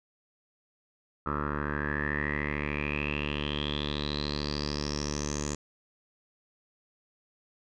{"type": "tone with low-pass filter sweep", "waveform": "10% pulse", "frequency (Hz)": 73.5, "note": "D2", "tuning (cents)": 2, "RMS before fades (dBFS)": -32, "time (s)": [1.26, 5.55], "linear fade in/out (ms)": 5, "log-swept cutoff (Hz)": [1300, 6900], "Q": 9.8, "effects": []}